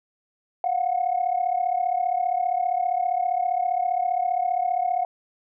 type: tone pair together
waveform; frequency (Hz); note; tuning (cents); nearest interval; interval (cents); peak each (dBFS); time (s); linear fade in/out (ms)
sine; 704.9 / 740; F5 / F#5; +16 / 0; minor second; 84; -23; 0.64-5.05; 2
effects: tanh soft clip ceiling -14 dBFS